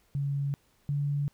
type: tone pair in turn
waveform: sine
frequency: 140.6 / 143.47 Hz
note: C#3 / D3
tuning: +25 / -40 cents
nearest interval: unison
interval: 35 cents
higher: second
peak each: -27 / -26 dBFS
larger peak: second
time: 0.15-0.54 / 0.89-1.28 s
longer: neither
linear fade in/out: 0 ms
effects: pink hiss -67 dBFS RMS until 1.33 s